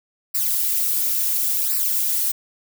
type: noise with flanger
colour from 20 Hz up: violet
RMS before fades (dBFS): -21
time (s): 0.34-2.32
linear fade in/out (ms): 10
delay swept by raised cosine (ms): 0.3 to 5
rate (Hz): 0.71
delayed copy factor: -0.9
effects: none